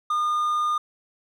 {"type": "tone", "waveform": "triangle", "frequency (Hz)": 1216, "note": "D#6", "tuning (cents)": -40, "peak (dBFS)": -19, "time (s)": [0.1, 0.78], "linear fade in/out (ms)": 5, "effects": []}